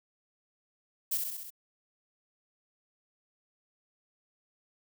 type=noise with echo; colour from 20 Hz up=violet; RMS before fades=-30 dBFS; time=1.11-1.18 s; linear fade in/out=10 ms; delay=65 ms; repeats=5; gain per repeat=-3 dB; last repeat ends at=1.505 s; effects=none